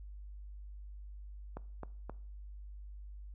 click train, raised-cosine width 1 ms, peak -28 dBFS, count 3, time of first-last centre 1.57-2.096 s, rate 3.8 Hz, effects noise-tail reverb RT60 0.5 s tail -20 dB re dry + added 50 Hz sine -45 dBFS peak until 3.34 s

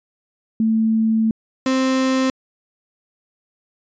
sine / 35% pulse tone pair in turn, 222 / 262 Hz, A3 / C4, +16 / +2 cents, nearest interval minor third, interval 286 cents, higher second, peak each -14 dBFS, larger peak neither, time 0.6-1.31 / 1.66-2.3 s, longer first, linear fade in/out 2 ms, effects resampled to 16000 Hz

